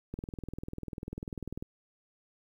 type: click train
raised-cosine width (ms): 3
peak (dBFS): -25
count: 31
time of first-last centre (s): 0.14-1.625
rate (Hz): 20.2
effects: 10-bit